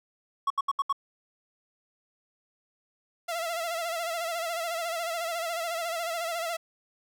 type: tone bursts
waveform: triangle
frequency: 1108.7 Hz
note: C#6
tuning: in tune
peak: -21 dBFS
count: 5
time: 0.47-0.927 s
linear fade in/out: 5 ms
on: 33 ms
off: 73 ms
type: tone with vibrato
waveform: sawtooth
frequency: 672 Hz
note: E5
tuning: 33 cents sharp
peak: -26 dBFS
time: 3.28-6.57 s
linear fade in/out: 10 ms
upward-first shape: sine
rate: 14 Hz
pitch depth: 67 cents each way
effects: none